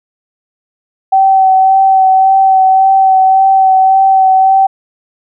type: tone with vibrato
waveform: sine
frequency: 766 Hz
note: G5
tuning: 40 cents flat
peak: -4 dBFS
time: 1.12-4.67 s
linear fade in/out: 10 ms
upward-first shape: sine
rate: 1.8 Hz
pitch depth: 16 cents each way
effects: none